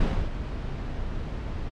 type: noise with ADSR envelope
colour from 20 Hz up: brown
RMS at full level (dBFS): -21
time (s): 0-1.7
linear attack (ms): 6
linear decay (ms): 280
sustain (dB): -10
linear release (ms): 27
effects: low-pass 4000 Hz 12 dB/octave + MP3 64 kbps